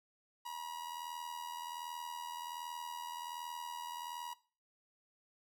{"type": "tone with amplitude modulation", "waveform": "45% pulse", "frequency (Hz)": 962, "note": "B5", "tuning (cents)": -46, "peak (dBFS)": -39, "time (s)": [0.45, 4.34], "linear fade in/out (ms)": 10, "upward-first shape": "sine", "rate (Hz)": 81.3, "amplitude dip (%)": 60, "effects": ["noise-tail reverb RT60 0.4 s tail -19 dB re dry"]}